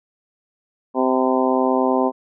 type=harmonic tone with a mistuned harmonic; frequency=129.7 Hz; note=C3; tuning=15 cents flat; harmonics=2 / 3 / 4 / 5 / 6 / 7 / 8; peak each=-20 / -22 / -23 / -24 / -25 / -25 / -26 dBFS; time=0.94-2.12 s; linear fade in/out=50 ms; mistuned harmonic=8; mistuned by=-31 cents; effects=none